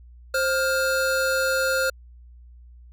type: tone pair together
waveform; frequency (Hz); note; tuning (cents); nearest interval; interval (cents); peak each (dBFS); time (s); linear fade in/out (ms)
square; 527.4 / 1408; C5 / F6; +14 / +14; octave + perfect fourth; 1700; -24; 0.34-1.9; 5
effects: added 60 Hz sine -44 dBFS peak until 2.92 s